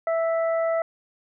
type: harmonic tone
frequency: 659 Hz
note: E5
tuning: 1 cent flat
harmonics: 1 / 2 / 3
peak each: -21 / -32 / -36 dBFS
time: 0.07-0.82 s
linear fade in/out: 2 ms
effects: none